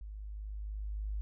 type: tone with level ramp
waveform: sine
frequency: 51.7 Hz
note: G#1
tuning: 7 cents flat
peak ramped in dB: -42 to -33 dBFS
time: 0.01-1.21 s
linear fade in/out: 0 ms
effects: none